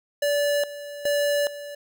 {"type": "tone with tremolo", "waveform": "square", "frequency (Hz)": 579, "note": "D5", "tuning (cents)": -25, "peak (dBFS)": -21, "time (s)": [0.22, 1.75], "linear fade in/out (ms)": 5, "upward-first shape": "square", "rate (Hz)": 1.2, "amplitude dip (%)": 80, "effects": []}